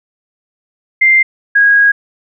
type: tone pair in turn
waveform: sine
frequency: 2093 / 1644.5 Hz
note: C7 / G#6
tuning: 0 / -18 cents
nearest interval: major third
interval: 418 cents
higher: first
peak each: -5 dBFS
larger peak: neither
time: 1.01-1.23 / 1.55-1.92 s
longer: second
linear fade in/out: 10 ms
effects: none